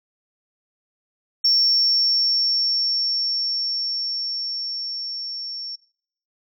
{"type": "tone with level ramp", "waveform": "sine", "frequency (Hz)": 5460, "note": "F8", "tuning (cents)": -40, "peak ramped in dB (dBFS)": [-13, -29], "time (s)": [1.44, 5.76], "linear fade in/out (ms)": 10, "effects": ["noise-tail reverb RT60 0.6 s tail -21 dB re dry", "tanh soft clip ceiling -9 dBFS"]}